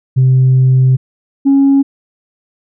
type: tone pair in turn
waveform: sine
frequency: 130 / 275.5 Hz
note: C3 / C#4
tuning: -11 / -11 cents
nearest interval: octave + minor second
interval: 1300 cents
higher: second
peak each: -4 dBFS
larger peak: neither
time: 0.16-0.97 / 1.45-1.83 s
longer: first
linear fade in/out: 20 ms
effects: tanh soft clip ceiling -3 dBFS